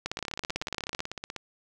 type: two click trains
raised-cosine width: 0.2 ms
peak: -13 / -18 dBFS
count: 18 / 20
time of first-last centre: 0.06-1.004 / 0.19-1.363 s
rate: 18 / 16.2 Hz
effects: none